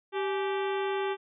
harmonic tone with a mistuned harmonic, 390 Hz, G4, 9 cents flat, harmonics 1 / 2 / 3 / 4 / 5 / 6 / 7 / 8 / 9, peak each -29 / -35 / -39 / -41 / -43 / -45 / -46 / -47 / -48 dBFS, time 0.12-1.17 s, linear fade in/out 50 ms, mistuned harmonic 2, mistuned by +120 cents, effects none

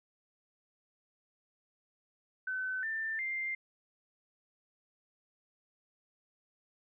sine tone with pitch steps, 1518 / 1784.5 / 2098 Hz, F#6 / A6 / C7, +44 / +24 / +4 cents, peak -33 dBFS, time 2.47-3.55 s, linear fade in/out 5 ms, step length 360 ms, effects none

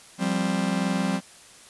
45% pulse chord, F suspended second, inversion none, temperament just, 174.61 / 196.44 / 261.9 Hz, F3 / G3 / C4, 0 / +4 / +2 cents, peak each -28 / -26 / -29 dBFS, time 0.18-1.21 s, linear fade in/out 50 ms, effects white hiss -49 dBFS RMS until 1.69 s + resampled to 24000 Hz

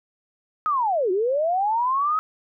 sine linear two-way sweep, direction down then up, 1285 to 352.5 to 1285 Hz, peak -19 dBFS, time 0.66-2.19 s, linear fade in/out 0 ms, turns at 1.11 s, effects none

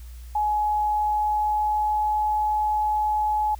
sine tone with pitch glide, 843 to 848.9 Hz, G#5 to G#5, +26 to +38 cents, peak -20 dBFS, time 0.35-3.55 s, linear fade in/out 5 ms, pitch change +12 cents, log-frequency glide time 0.82-2.26 s, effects added 60 Hz sine -37 dBFS peak until 3.59 s + white hiss -54 dBFS RMS until 3.59 s

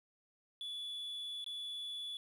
sine tone with dropouts, 3436 Hz, A7, 42 cents flat, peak -38 dBFS, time 0.61-2.17 s, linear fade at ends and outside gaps 1 ms, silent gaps 1.443-1.463 s, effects tanh soft clip ceiling -39 dBFS + 11-bit

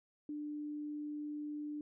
sine tone, 297.2 Hz, D4, 21 cents sharp, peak -39 dBFS, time 0.29-1.81 s, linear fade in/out 2 ms, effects none

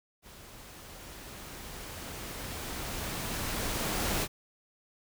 pink noise with level ramp, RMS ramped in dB -51 to -30 dBFS, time 0.22-4.28 s, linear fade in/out 50 ms, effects none

